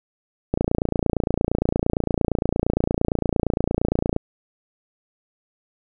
click train, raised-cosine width 2 ms, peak -6 dBFS, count 105, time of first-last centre 0.54-4.164 s, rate 28.7 Hz, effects none

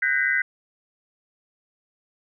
sine tone cluster, 1489 / 1585 / 1875 / 2013 Hz, F#6 / G6 / A#6 / B6, +11 / +19 / +10 / +33 cents, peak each -26 / -25 / -27 / -23 dBFS, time 0.02-0.42 s, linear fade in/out 5 ms, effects none

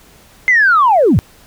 sine linear sweep, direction down, 2093 to 65.41 Hz, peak -6 dBFS, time 0.48-1.19 s, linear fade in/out 0 ms, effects tanh soft clip ceiling -2 dBFS + pink hiss -45 dBFS RMS until 1.46 s

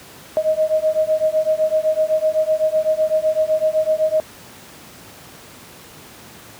sine beating tone pair, 622.3 / 630.2 Hz, D#5 / D#5, 0 / +22 cents, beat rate 7.9 Hz, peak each -18 dBFS, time 0.37-4.2 s, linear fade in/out 0 ms, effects pink hiss -41 dBFS RMS until 6.59 s + high-pass 100 Hz 12 dB/octave

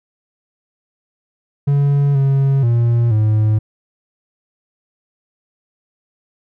triangle tone with pitch steps, 141.8 / 136.9 / 117.9 / 107.8 Hz, C#3 / C#3 / A#2 / A2, +40 / -21 / +20 / -35 cents, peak -9 dBFS, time 1.67-3.59 s, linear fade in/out 10 ms, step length 480 ms, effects none

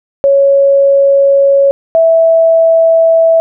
sine tone pair in turn, 554.4 / 656.3 Hz, C#5 / E5, 0 / -8 cents, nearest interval minor third, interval 292 cents, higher second, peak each -4 dBFS, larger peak neither, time 0.24-1.71 / 1.95-3.4 s, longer first, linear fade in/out 0 ms, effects none

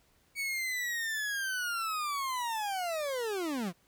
40% pulse linear sweep, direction down, 2250 to 160 Hz, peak -31 dBFS, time 0.35-3.73 s, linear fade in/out 50 ms, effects pink hiss -68 dBFS RMS until 3.87 s

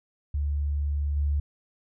sine tone with level steps, 72.4 Hz, D2, 24 cents flat, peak -24 / -22 dBFS, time 0.34-1.4 s, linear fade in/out 5 ms, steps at 1.16 s, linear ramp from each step 10 ms, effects none

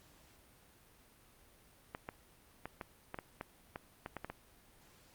clicks, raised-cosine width 0.5 ms, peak -26 dBFS, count 12, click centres 1.949 / 2.089 / 2.656 / 2.812 / 3.144 / 3.188 / 3.411 / 3.759 / 4.061 / 4.167 / 4.246 / 4.3 s, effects pink hiss -64 dBFS RMS until 5.14 s + Opus 48 kbps

